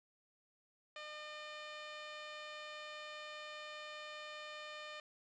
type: tone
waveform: 10% pulse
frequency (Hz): 605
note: D#5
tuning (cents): -49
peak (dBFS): -38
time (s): 0.96-5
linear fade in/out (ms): 2
effects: resampled to 16000 Hz + 11-bit